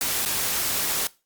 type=noise with dropouts; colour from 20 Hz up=white; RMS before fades=-25 dBFS; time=0.01-1.07 s; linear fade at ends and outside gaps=1 ms; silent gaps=0.251-0.259 s; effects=noise-tail reverb RT60 0.3 s tail -21 dB re dry + Opus 48 kbps